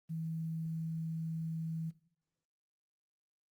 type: tone with quantisation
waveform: sine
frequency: 162 Hz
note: E3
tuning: 30 cents flat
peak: -36 dBFS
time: 0.09-1.91 s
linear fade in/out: 20 ms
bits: 11
effects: noise-tail reverb RT60 0.7 s tail -18 dB re dry + Opus 32 kbps